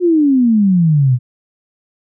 sine exponential sweep, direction down, 366.3 to 119.7 Hz, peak -8 dBFS, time 0-1.19 s, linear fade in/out 50 ms, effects none

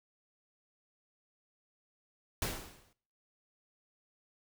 pink noise with exponential decay, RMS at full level -32 dBFS, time 2.42-2.93 s, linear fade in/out 2 ms, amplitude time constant 110 ms, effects noise-tail reverb RT60 0.6 s tail -22 dB re dry

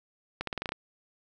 accelerating click train, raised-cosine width 0.3 ms, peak -16 dBFS, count 8, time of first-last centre 0.41-0.72 s, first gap 63 ms, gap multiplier 0.88, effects none

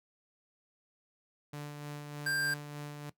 sawtooth tone with tremolo, 146.83 Hz, D3, in tune, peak -35 dBFS, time 1.53-3.1 s, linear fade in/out 5 ms, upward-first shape sine, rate 3.3 Hz, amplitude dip 35%
square tone, 1586 Hz, G6, 20 cents sharp, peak -31 dBFS, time 2.26-2.54 s, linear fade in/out 5 ms
effects noise-tail reverb RT60 0.1 s tail -17 dB re dry

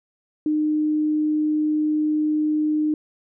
sine tone, 305 Hz, D#4, 34 cents flat, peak -18 dBFS, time 0.46-2.94 s, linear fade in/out 2 ms, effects none

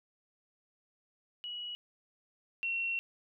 sine tone pair in turn, 2920 / 2726 Hz, F#7 / F7, -24 / -43 cents, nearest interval minor second, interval 119 cents, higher first, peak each -38 / -31 dBFS, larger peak second, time 1.44-1.75 / 2.63-2.99 s, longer second, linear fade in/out 0 ms, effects none

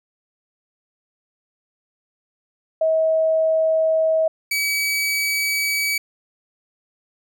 sine / sawtooth tone pair in turn, 640 / 2281 Hz, D#5 / C#7, +49 / +49 cents, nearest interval octave + minor seventh, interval 2200 cents, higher second, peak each -15 / -16 dBFS, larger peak first, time 2.81-4.28 / 4.51-5.98 s, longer neither, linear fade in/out 5 ms, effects none

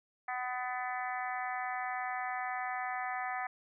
harmonic tone, 250.6 Hz, B3, 25 cents sharp, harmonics 3 / 4 / 5 / 6 / 7 / 8 / 9, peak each -37 / -45 / -42 / -50 / -42 / -43 / -50 dBFS, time 0.28-3.47 s, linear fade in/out 5 ms, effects none

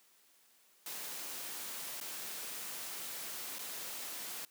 white noise with dropouts, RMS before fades -43 dBFS, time 0.86-4.45 s, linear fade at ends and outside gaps 2 ms, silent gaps 2.002-2.011 / 3.585-3.591 s, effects white hiss -67 dBFS RMS until 4.5 s + high-pass 200 Hz 12 dB/octave

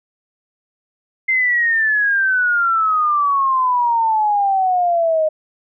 sine exponential sweep, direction down, 2093 to 617 Hz, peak -13 dBFS, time 1.28-5.29 s, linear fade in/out 10 ms, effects none

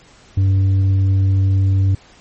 sine tone with tanh clipping, 96.5 Hz, G2, 27 cents flat, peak -12 dBFS, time 0.37-1.95 s, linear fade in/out 5 ms, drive 4 dB, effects pink hiss -47 dBFS RMS until 2.2 s + MP3 32 kbps

